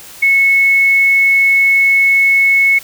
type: tone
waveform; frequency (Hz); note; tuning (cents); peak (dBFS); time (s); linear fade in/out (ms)
sine; 2198; C#7; -15; -7; 0.22-2.79; 10
effects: white hiss -35 dBFS RMS until 2.83 s